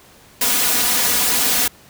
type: noise with comb filter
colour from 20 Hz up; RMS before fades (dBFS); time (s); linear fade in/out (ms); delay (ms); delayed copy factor
white; -17; 0.41-1.68; 5; 4.1; +1
effects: pink hiss -47 dBFS RMS until 1.89 s + high-pass 60 Hz 12 dB/octave